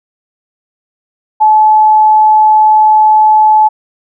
sine tone, 861 Hz, A5, 38 cents flat, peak -3 dBFS, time 1.4-3.69 s, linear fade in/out 20 ms, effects none

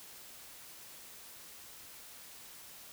silence, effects white hiss -52 dBFS RMS until 2.92 s

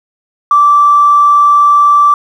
triangle tone with tanh clipping, 1166 Hz, D6, 13 cents flat, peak -3 dBFS, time 0.51-2.14 s, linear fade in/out 2 ms, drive 2 dB, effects none

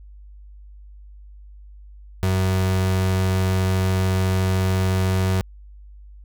35% pulse tone, 93.8 Hz, F#2, 24 cents sharp, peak -16 dBFS, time 2.23-5.41 s, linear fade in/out 0 ms, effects added 50 Hz sine -40 dBFS peak until 6.24 s

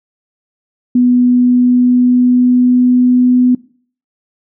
sine tone with pitch glide, 246.9 to 249.5 Hz, B3 to B3, 0 to +18 cents, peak -6 dBFS, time 0.95-3.55 s, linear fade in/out 5 ms, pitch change +18 cents, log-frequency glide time 1.21-3.34 s, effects noise-tail reverb RT60 0.5 s tail -22 dB re dry

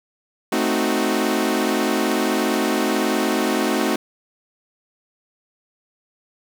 sawtooth chord, A diminished seventh, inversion none, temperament equal, 220 / 261.6 / 311.1 / 370 Hz, A3 / C4 / Eb4 / Gb4, 0 / 0 / 0 / 0 cents, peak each -20 dBFS, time 0.52-3.96 s, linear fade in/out 5 ms, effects none

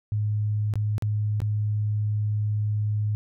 sine tone with dropouts, 105.5 Hz, G#2, 28 cents sharp, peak -22 dBFS, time 0.12-3.15 s, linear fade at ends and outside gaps 0 ms, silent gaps 0.738-0.756 / 0.981-1.023 / 1.403-1.418 s, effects none

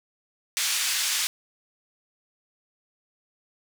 white band-pass noise, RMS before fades -26 dBFS, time 0.57-1.27 s, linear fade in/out 0 ms, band 1800 to 7700 Hz, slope 12 dB/octave, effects none

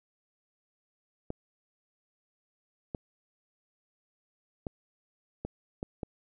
clicks, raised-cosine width 2 ms, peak -21 dBFS, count 6, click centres 1.304 / 2.948 / 4.668 / 5.45 / 5.829 / 6.032 s, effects none

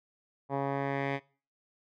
10% pulse tone with low-pass filter sweep, 138.59 Hz, C#3, in tune, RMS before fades -32 dBFS, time 0.49-1.2 s, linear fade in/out 50 ms, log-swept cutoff 970 to 2500 Hz, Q 1.8, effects noise-tail reverb RT60 0.4 s tail -22 dB re dry

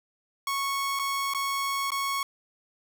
sawtooth tone with dropouts, 1104 Hz, C#6, 7 cents flat, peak -23 dBFS, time 0.47-2.23 s, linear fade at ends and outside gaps 2 ms, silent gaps 0.991-0.995 / 1.337-1.347 / 1.905-1.918 s, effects none

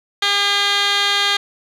15% pulse tone with band-pass filter, 404 Hz, G#4, 48 cents flat, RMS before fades -17 dBFS, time 0.22-1.37 s, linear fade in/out 5 ms, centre 3000 Hz, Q 3.7, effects none

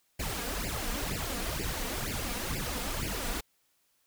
pink noise with flanger, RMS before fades -34 dBFS, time 0.19-3.41 s, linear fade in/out 10 ms, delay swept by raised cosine 0.4 to 4.3 ms, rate 2.1 Hz, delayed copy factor +0.9, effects white hiss -72 dBFS RMS until 4.06 s

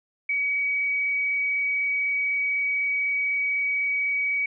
sine tone with frequency modulation, 2266 Hz, C#7, 37 cents sharp, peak -22 dBFS, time 0.29-4.46 s, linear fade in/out 5 ms, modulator 28 Hz, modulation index 0.63, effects none

